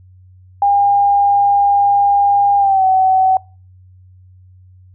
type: tone with pitch glide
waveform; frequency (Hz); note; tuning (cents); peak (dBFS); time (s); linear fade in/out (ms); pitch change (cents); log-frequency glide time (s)
sine; 806 to 756.4; G5 to F#5; +48 to +38; -9; 0.62-3.37; 2; -110; 2.58-2.84
effects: noise-tail reverb RT60 0.4 s tail -26 dB re dry + added 92 Hz sine -41 dBFS peak until 4.94 s